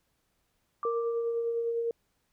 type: tone with exponential decay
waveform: sine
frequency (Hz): 1174.7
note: D6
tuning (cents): 0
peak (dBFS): -30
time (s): 0.83-1.71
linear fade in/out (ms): 1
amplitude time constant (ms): 190
type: tone with tremolo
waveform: sine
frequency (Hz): 464.8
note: A#4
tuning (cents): -5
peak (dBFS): -26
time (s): 0.85-1.91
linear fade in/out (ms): 2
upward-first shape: triangle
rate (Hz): 9.9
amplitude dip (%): 35
effects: pink hiss -75 dBFS RMS until 2.32 s